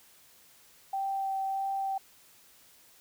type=tone with vibrato; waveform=sine; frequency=778 Hz; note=G5; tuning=13 cents flat; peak=-29 dBFS; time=0.93-1.98 s; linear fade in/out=5 ms; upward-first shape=sine; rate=1.6 Hz; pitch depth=9 cents each way; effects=white hiss -59 dBFS RMS until 3 s